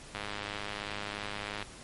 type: click train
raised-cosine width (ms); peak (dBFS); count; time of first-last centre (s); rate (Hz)
0.3; -20; 153; 0.15-1.626; 103
effects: pink hiss -49 dBFS RMS until 1.83 s + MP3 48 kbps